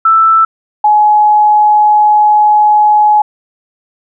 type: tone pair in turn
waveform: sine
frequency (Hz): 1324 / 843.5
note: E6 / G#5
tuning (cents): +7 / +27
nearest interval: minor sixth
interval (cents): 780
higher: first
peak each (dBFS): -4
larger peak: neither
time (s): 0.05-0.45 / 0.84-3.22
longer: second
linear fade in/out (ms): 5
effects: none